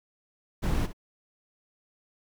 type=noise with echo; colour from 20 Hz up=brown; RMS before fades=-26 dBFS; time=0.62-0.87 s; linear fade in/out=20 ms; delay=62 ms; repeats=1; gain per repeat=-13 dB; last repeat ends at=0.932 s; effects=none